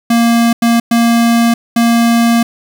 square tone bursts at uneven times, 233.1 Hz, A#3, in tune, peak -8 dBFS, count 4, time 0.1-0.53 / 0.62-0.8 / 0.91-1.54 / 1.76-2.43 s, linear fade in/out 5 ms, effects 8-bit

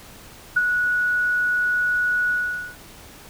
sine tone with ADSR envelope, 1466 Hz, F#6, 16 cents flat, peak -13 dBFS, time 0.56-2.76 s, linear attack 10 ms, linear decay 33 ms, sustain -5 dB, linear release 460 ms, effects pink hiss -44 dBFS RMS until 3.29 s

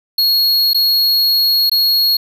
square tone with dropouts, 4313 Hz, C#8, 48 cents flat, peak -11 dBFS, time 0.18-2.17 s, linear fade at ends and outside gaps 5 ms, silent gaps 0.734-0.745 / 1.697-1.715 s, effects none

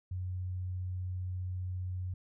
sine tone, 91.5 Hz, F#2, 19 cents flat, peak -34 dBFS, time 0.11-2.14 s, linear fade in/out 5 ms, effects none

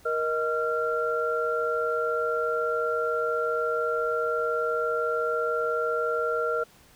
sine tone cluster, 471.8 / 626 / 1376 Hz, A#4 / D#5 / F6, +21 / +10 / -26 cents, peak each -27 / -31 / -28 dBFS, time 0.05-6.64 s, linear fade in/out 10 ms, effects pink hiss -56 dBFS RMS until 6.95 s

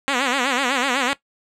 5% pulse tone with vibrato, 260.8 Hz, C4, 5 cents flat, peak -7 dBFS, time 0.08-1.13 s, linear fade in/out 0 ms, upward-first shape sine, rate 8 Hz, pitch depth 140 cents each way, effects noise-tail reverb RT60 0.1 s tail -17 dB re dry + low-pass 7000 Hz 12 dB/octave

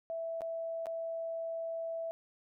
sine tone with dropouts, 659.3 Hz, E5, in tune, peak -35 dBFS, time 0.1-2.11 s, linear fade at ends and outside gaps 0 ms, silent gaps 0.408-0.418 / 0.858-0.868 s, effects none

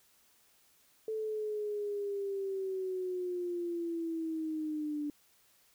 sine linear sweep, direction down, 440 to 292.5 Hz, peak -33 dBFS, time 1.08-5.1 s, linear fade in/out 2 ms, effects white hiss -67 dBFS RMS until 5.74 s

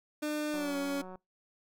30% pulse tone with pitch glide, 300.8 to 280.7 Hz, D4 to C#4, +42 to +22 cents, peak -29 dBFS, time 0.22-1.02 s, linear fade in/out 10 ms, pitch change -120 cents, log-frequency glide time 0.53-0.76 s
click train, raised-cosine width 1 ms, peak -33 dBFS, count 115, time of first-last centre 0.54-1.156 s, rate 185 Hz
effects noise-tail reverb RT60 0.2 s tail -25 dB re dry

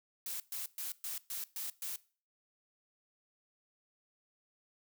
blue noise bursts, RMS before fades -40 dBFS, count 7, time 0.26-1.96 s, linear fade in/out 2 ms, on 140 ms, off 120 ms, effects noise-tail reverb RT60 0.4 s tail -20 dB re dry

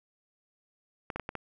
clicks, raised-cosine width 0.5 ms, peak -20 dBFS, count 5, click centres 1.102 / 1.16 / 1.197 / 1.291 / 1.353 s, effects none

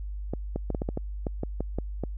clicks, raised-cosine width 2 ms, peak -16 dBFS, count 12, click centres 0.336 / 0.56 / 0.703 / 0.748 / 0.819 / 0.889 / 0.974 / 1.268 / 1.434 / 1.606 / 1.786 / 2.037 s, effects added 50 Hz sine -32 dBFS peak until 2.17 s

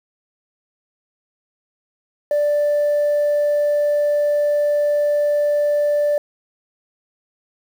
sine tone, 587.3 Hz, D5, in tune, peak -13 dBFS, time 2.31-6.18 s, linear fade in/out 2 ms, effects tanh soft clip ceiling -12 dBFS + 7-bit

